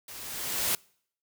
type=noise with level ramp; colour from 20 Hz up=white; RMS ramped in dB=-44 to -26 dBFS; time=0.08-0.75 s; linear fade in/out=2 ms; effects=noise-tail reverb RT60 0.6 s tail -26 dB re dry